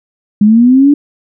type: linear sweep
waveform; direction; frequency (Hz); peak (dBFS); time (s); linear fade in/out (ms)
sine; up; 202.6 to 293.7; -3; 0.41-0.94; 5
effects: none